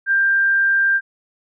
sine tone, 1587 Hz, G6, 21 cents sharp, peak -13 dBFS, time 0.06-1.01 s, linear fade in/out 50 ms, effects none

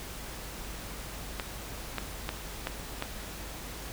clicks, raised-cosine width 0.3 ms, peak -15 dBFS, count 5, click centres 1.398 / 1.983 / 2.291 / 2.671 / 3.024 s, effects added 50 Hz sine -44 dBFS peak until 3.92 s + pink hiss -42 dBFS RMS until 3.92 s

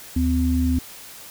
sine tone pair together, 75.87 / 255.2 Hz, D#2 / C4, -43 / -43 cents, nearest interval octave + major sixth, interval 2100 cents, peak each -20 dBFS, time 0.16-0.79 s, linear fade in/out 5 ms, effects white hiss -41 dBFS RMS until 1.3 s

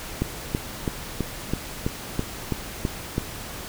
click train, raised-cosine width 3 ms, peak -10 dBFS, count 10, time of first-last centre 0.22-3.181 s, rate 3.04 Hz, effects pink hiss -36 dBFS RMS until 3.68 s

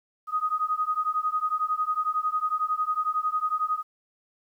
sine beating tone pair, 1244 / 1255 Hz, D#6 / D#6, -1 / +15 cents, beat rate 11 Hz, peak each -27 dBFS, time 0.27-3.83 s, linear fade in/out 50 ms, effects 10-bit

